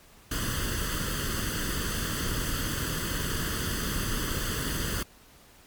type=noise with comb filter; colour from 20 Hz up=pink; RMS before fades=-30 dBFS; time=0.31-5.03 s; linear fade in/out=5 ms; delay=0.64 ms; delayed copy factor=+0.8; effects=pink hiss -55 dBFS RMS until 5.66 s + MP3 96 kbps

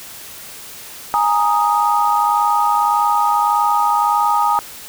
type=chord; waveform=sine; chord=Ab suspended second; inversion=none; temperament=equal; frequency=830.6 / 932.3 / 1244.5 Hz; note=Ab5 / Bb5 / Eb6; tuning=0 / 0 / 0 cents; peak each=-17 dBFS; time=1.14-4.59 s; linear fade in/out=0 ms; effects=white hiss -35 dBFS RMS until 4.88 s

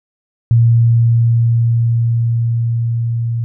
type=tone with level ramp; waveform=sine; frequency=116.54 Hz; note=A#2; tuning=in tune; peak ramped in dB=-6 to -15 dBFS; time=0.51-3.44 s; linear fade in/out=0 ms; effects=none

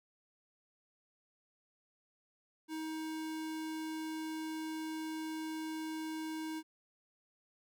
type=tone; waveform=square; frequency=316 Hz; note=D#4; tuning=27 cents sharp; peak=-39 dBFS; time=2.68-6.63 s; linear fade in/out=50 ms; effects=none

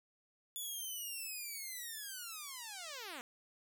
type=linear sweep; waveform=5% pulse; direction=down; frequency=3466 to 230 Hz; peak=-33 dBFS; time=0.56-3.21 s; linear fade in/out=0 ms; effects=none

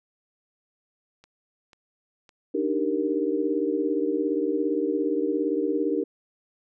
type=clicks; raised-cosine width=0.2 ms; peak=-34 dBFS; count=3; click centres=1.24 / 1.732 / 2.292 s
type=chord; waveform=sine; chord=Eb major seventh; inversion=third; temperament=equal; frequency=293.7 / 311.1 / 392 / 466.2 Hz; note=D4 / Eb4 / G4 / Bb4; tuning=0 / 0 / 0 / 0 cents; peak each=-28 dBFS; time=2.54-6.04 s; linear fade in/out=10 ms
effects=none

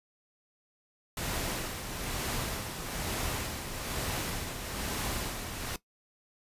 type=noise with tremolo; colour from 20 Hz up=pink; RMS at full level=-33 dBFS; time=1.17-5.76 s; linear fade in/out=2 ms; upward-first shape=sine; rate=1.1 Hz; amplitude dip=50%; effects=noise-tail reverb RT60 0.1 s tail -17 dB re dry + resampled to 32000 Hz

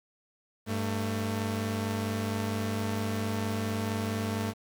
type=tone pair together; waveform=sawtooth; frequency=99.6 / 223.6 Hz; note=G2 / A3; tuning=+28 / +28 cents; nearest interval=octave + major second; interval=1400 cents; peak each=-28 dBFS; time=0.66-4.54 s; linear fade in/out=50 ms; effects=9-bit

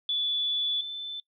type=tone pair in turn; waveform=sine; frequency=3453 / 3524 Hz; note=A7 / A7; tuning=-33 / +2 cents; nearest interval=unison; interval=35 cents; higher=second; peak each=-25 / -33 dBFS; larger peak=first; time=0.09-0.81 / 0.81-1.2 s; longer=first; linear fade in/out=2 ms; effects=noise-tail reverb RT60 0.1 s tail -22 dB re dry

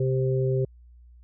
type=harmonic tone; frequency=130.81 Hz; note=C3; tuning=in tune; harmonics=1 / 3 / 4; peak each=-23 / -26 / -32 dBFS; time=0-0.65 s; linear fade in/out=5 ms; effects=added 60 Hz sine -48 dBFS peak until 1.23 s

